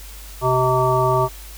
harmonic tone with a mistuned harmonic, 128 Hz, C3, 38 cents flat, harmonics 1 / 3 / 5 / 7 / 9, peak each -21 / -21 / -21 / -21 / -21 dBFS, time 0.41-1.29 s, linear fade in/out 50 ms, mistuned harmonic 7, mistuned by +30 cents, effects added 50 Hz sine -36 dBFS peak until 1.57 s + white hiss -41 dBFS RMS until 1.57 s

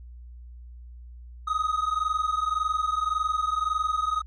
triangle tone pair together, 1244.5 / 1266.3 Hz, D#6 / D#6, 0 / +30 cents, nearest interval unison, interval 30 cents, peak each -25 dBFS, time 1.47-4.22 s, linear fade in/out 10 ms, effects added 60 Hz sine -41 dBFS peak until 4.26 s + resampled to 22050 Hz

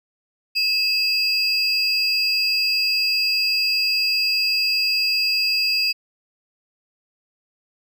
triangle tone pair together, 2599 / 4835 Hz, E7 / D8, -25 / +50 cents, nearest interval major seventh, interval 1075 cents, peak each -21 / -18 dBFS, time 0.55-5.93 s, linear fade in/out 20 ms, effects none

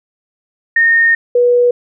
sine tone pair in turn, 1838 / 486.8 Hz, A#6 / B4, -25 / -25 cents, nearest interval octave + major seventh, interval 2300 cents, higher first, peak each -7 dBFS, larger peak neither, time 0.76-1.15 / 1.35-1.71 s, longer first, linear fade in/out 5 ms, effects none

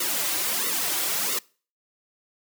white noise with flanger, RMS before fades -26 dBFS, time 0-1.39 s, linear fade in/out 5 ms, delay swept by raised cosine 1.2 to 4.7 ms, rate 1.5 Hz, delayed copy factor -1, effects noise-tail reverb RT60 0.4 s tail -24 dB re dry + high-pass 200 Hz 12 dB/octave

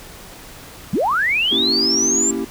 sine linear sweep, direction up, 136.7 to 7459 Hz, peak -15 dBFS, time 0.93-2.31 s, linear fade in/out 5 ms
triangle chord, A# diminished seventh, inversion none, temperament equal, 233.1 / 277.2 / 329.6 / 392 Hz, A#3 / C#4 / E4 / G4, 0 / 0 / 0 / 0 cents, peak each -24 dBFS, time 1.51-2.45 s, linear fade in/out 10 ms
effects pink hiss -39 dBFS RMS until 2.5 s

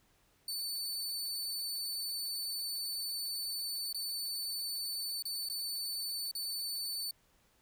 sawtooth tone with dropouts, 4506 Hz, C#8, 28 cents sharp, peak -33 dBFS, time 0.48-7.11 s, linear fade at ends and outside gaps 2 ms, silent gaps 3.928-3.945 / 5.224-5.253 / 5.488-5.498 / 6.313-6.351 s, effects pink hiss -70 dBFS RMS until 7.61 s

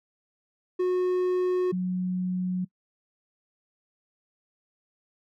triangle / sine tone pair in turn, 364.4 / 182.72 Hz, F#4 / F#3, -26 / -21 cents, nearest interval octave, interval 1195 cents, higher first, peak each -20 / -25 dBFS, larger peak first, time 0.79-1.72 / 1.72-2.65 s, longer neither, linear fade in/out 10 ms, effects noise-tail reverb RT60 0.1 s tail -23 dB re dry

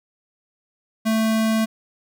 square tone, 221.3 Hz, A3, 10 cents sharp, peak -18 dBFS, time 1.05-1.66 s, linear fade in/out 20 ms, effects none

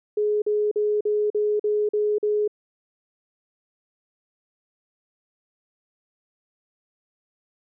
sine tone bursts, 420 Hz, G#4, 19 cents sharp, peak -19 dBFS, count 8, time 0.17-2.478 s, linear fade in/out 5 ms, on 250 ms, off 44 ms, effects none

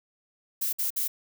violet noise bursts, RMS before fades -28 dBFS, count 3, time 0.61-1.08 s, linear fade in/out 10 ms, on 120 ms, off 55 ms, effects none

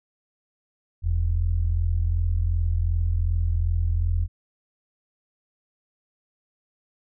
sine tone pair together, 41.54 / 84.2 Hz, E1 / E2, +14 / +37 cents, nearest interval octave, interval 1223 cents, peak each -23 / -22 dBFS, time 1.02-4.28 s, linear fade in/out 50 ms, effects none

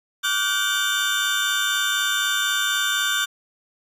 35% pulse tone cluster, 1156 / 1436 / 1540 / 3567 Hz, D6 / F6 / G6 / A7, -28 / +48 / -31 / +23 cents, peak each -28 / -25 / -23 / -22 dBFS, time 0.23-3.26 s, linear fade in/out 20 ms, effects resampled to 32000 Hz

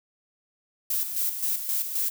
violet noise with tremolo, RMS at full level -26 dBFS, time 0.9-2.1 s, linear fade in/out 5 ms, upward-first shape square, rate 3.8 Hz, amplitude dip 55%, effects none

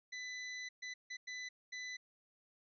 sawtooth tone bursts at uneven times, 1999 Hz, B6, 20 cents sharp, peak -39 dBFS, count 5, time 0.12-0.69 / 0.82-0.94 / 1.1-1.17 / 1.27-1.49 / 1.72-1.97 s, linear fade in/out 10 ms, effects resampled to 16000 Hz

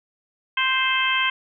harmonic tone, 523.3 Hz, C5, in tune, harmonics 2 / 3 / 4 / 5 / 6, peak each -25 / -25 / -25 / -25 / -25 dBFS, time 0.57-1.3 s, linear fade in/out 5 ms, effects none

